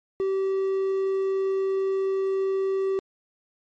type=tone; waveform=triangle; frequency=385.8 Hz; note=G4; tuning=28 cents flat; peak=-20 dBFS; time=0.2-2.99 s; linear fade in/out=0 ms; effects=MP3 32 kbps